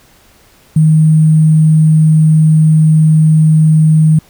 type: tone with sample-and-hold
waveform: sine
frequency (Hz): 156.9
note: D#3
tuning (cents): +15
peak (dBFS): -4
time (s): 0.76-4.19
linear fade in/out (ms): 5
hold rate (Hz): 8820
effects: pink hiss -46 dBFS RMS until 4.29 s